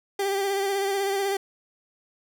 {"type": "tone with vibrato", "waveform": "30% pulse", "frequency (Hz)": 394.6, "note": "G4", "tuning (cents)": 11, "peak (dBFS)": -21, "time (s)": [0.19, 1.37], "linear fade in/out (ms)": 5, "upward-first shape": "sine", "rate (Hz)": 16, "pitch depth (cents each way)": 34, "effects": []}